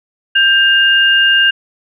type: tone pair together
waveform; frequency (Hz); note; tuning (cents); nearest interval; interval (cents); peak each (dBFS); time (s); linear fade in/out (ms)
sine; 1584.6 / 2820; G6 / F7; +18 / +16; minor seventh; 998; -10; 0.35-1.51; 10
effects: none